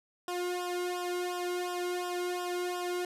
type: tone with flanger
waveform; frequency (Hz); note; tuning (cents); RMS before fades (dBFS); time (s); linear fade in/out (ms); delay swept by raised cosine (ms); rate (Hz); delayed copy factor
sawtooth; 356.5; F4; +36; -34; 0.28-3.05; 2; 0.46 to 1.19; 2.8; -1
effects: resampled to 32000 Hz